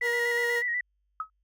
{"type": "tone", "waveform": "40% pulse", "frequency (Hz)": 475.7, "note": "A#4", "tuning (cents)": 35, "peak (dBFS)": -28, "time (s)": [0.01, 0.63], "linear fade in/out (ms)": 50}
{"type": "tone with vibrato", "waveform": "sine", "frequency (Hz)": 1929, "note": "B6", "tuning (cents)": -41, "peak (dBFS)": -26, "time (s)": [0.01, 0.81], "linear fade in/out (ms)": 5, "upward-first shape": "square", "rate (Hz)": 8.2, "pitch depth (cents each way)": 39}
{"type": "tone with exponential decay", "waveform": "sine", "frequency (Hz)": 1278, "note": "D#6", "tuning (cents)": 46, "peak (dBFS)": -25, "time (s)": [1.2, 1.3], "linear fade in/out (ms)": 2, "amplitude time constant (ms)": 20}
{"effects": ["added 50 Hz sine -70 dBFS peak until 1.43 s"]}